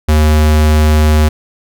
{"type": "tone", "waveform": "square", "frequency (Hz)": 76.6, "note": "D#2", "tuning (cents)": -27, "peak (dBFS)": -7, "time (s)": [0.08, 1.29], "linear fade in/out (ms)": 10, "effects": []}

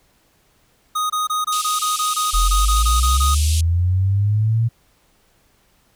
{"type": "tone bursts", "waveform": "square", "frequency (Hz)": 1244.5, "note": "D#6", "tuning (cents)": 0, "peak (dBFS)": -19, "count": 14, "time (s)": [0.95, 3.349], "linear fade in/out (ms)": 10, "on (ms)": 150, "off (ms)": 23}
{"type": "band-pass noise", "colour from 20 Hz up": "white", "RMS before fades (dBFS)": -27, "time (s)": [1.52, 3.61], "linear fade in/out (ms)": 5, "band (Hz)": [2600, 11000], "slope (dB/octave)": 48}
{"type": "linear sweep", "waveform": "sine", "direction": "up", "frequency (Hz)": [40.01, 116.8], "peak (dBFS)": -14, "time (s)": [2.33, 4.69], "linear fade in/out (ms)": 20}
{"effects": ["pink hiss -59 dBFS RMS until 5.95 s"]}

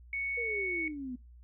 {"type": "tone", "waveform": "sine", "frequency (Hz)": 2219, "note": "C#7", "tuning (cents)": 1, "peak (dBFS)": -32, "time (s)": [0.13, 0.88], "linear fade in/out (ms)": 2}
{"type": "exponential sweep", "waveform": "sine", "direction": "down", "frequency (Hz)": [486.4, 242.3], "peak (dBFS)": -36, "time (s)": [0.37, 1.16], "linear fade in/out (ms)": 10}
{"effects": ["noise-tail reverb RT60 0.2 s tail -17 dB re dry", "added 60 Hz sine -51 dBFS peak until 1.43 s"]}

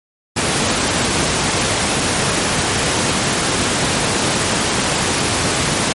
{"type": "high-pass noise", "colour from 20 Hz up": "pink", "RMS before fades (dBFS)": -17, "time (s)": [0.36, 5.93], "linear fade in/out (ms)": 10, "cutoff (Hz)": 100, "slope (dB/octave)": 12, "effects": ["MP3 48 kbps"]}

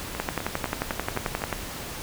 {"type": "two click trains", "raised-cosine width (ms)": 0.5, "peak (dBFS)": [-16, -10], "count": [6, 16], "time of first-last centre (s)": [[0.15, 1.419], [0.2, 1.527]], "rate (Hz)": [3.94, 11.3], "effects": ["pink hiss -36 dBFS RMS until 2.02 s"]}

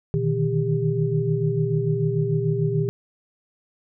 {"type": "tone cluster", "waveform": "sine", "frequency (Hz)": [121.4, 152, 158.8, 398.8], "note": ["B2", "D#3", "D#3", "G4"], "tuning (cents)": [-29, -40, 36, 30], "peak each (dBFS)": -25, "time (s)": [0.14, 2.89], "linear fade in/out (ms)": 0, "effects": []}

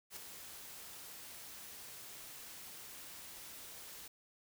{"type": "noise with ADSR envelope", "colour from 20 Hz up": "white", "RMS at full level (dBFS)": -45, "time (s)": [0.1, 4.08], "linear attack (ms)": 66, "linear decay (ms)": 4, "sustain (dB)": -6, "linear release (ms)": 5, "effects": []}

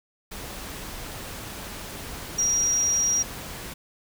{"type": "tone in noise", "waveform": "sine", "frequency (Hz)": 5710, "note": "F8", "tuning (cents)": 37, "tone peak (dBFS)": -20, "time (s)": [2.38, 3.23], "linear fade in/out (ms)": 10, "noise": "pink", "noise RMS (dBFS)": -37, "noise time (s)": [0.31, 3.74], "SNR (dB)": 14, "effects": []}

